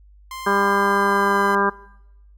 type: tone with pitch glide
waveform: sawtooth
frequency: 1046.5 to 1017.9 Hz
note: C6 to C6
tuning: 0 to -48 cents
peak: -27 dBFS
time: 0.31-1.55 s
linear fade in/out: 2 ms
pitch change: -48 cents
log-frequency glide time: 0.46-1.43 s
type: harmonic tone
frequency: 199.5 Hz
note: G3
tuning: 31 cents sharp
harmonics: 1 / 2 / 3 / 4 / 5 / 6 / 7 / 8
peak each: -26 / -22 / -30 / -29 / -21 / -23 / -31 / -23 dBFS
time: 0.46-1.7 s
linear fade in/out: 10 ms
effects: noise-tail reverb RT60 0.9 s tail -22 dB re dry + added 50 Hz sine -46 dBFS peak until 2.37 s